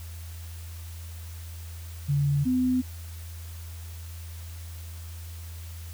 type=tone pair in turn; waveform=sine; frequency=142.5 / 253.9 Hz; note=C#3 / B3; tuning=+48 / +48 cents; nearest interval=minor seventh; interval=1000 cents; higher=second; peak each=-21 dBFS; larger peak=neither; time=2.08-2.45 / 2.45-2.82 s; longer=neither; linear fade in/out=20 ms; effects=added 83 Hz sine -37 dBFS peak until 5.93 s + white hiss -49 dBFS RMS until 5.93 s